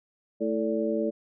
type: harmonic tone with a mistuned harmonic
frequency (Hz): 110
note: A2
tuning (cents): 0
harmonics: 2 / 3 / 4 / 5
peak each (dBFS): -30 / -30 / -30 / -30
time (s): 0.4-1.11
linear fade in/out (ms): 20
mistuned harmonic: 5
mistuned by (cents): +78
effects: none